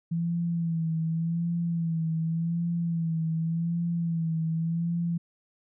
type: tone with vibrato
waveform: sine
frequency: 166 Hz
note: E3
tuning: 12 cents sharp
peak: -25 dBFS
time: 0.11-5.18 s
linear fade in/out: 10 ms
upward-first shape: sine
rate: 0.87 Hz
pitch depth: 49 cents each way
effects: none